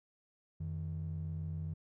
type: ring-modulated tone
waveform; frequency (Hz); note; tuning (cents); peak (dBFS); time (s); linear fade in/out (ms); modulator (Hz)
triangle; 122.9; B2; -8; -30; 0.6-1.74; 10; 33.8
effects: tanh soft clip ceiling -32 dBFS